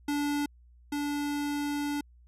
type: tone pair in turn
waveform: square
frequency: 290 / 290 Hz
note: D4 / D4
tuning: -22 / -22 cents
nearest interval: unison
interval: 0 cents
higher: neither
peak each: -28 / -30 dBFS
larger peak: first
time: 0.08-0.46 / 0.92-2.01 s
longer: second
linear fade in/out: 5 ms
effects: added 60 Hz sine -54 dBFS peak until 2.27 s + resampled to 32000 Hz